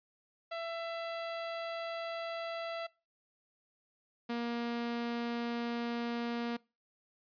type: tone pair in turn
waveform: sawtooth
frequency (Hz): 668 / 236.2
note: E5 / A#3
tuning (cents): +23 / +23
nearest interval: octave + tritone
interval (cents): 1800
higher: first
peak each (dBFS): -33 / -30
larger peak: second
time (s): 0.51-2.87 / 4.29-6.57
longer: first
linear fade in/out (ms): 10
effects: noise-tail reverb RT60 0.3 s tail -24 dB re dry + resampled to 11025 Hz